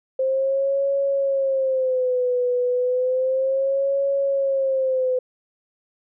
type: tone with vibrato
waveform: sine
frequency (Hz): 523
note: C5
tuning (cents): -1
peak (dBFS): -18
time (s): 0.19-5.19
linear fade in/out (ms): 5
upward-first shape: sine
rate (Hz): 0.32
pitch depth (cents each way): 100
effects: none